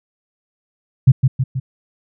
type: tone with echo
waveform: sine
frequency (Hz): 130.81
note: C3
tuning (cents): 0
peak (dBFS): -3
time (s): 1.07-1.12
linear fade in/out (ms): 10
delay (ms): 160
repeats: 3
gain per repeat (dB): -5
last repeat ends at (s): 1.6
effects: none